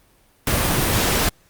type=noise; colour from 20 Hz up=pink; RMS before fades=-19 dBFS; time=0.47-1.29 s; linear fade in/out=2 ms; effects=pink hiss -57 dBFS RMS until 1.49 s + Opus 32 kbps